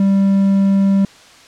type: tone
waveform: triangle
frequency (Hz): 196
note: G3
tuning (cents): 0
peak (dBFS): -8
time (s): 0-1.05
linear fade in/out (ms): 2
effects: white hiss -43 dBFS RMS until 1.47 s + low-pass 6000 Hz 12 dB/octave